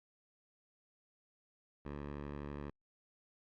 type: tone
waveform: 10% pulse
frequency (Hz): 72.2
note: D2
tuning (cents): -29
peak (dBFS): -34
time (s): 1.85-2.7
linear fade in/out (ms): 5
effects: low-pass 2000 Hz 12 dB/octave + Opus 48 kbps